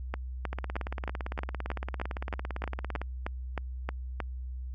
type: two click trains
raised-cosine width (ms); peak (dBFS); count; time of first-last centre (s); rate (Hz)
0.5; -20 / -17; 45 / 14; 0.53-3.016 / 0.14-4.202; 17.7 / 3.2
effects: added 63 Hz sine -35 dBFS peak until 4.74 s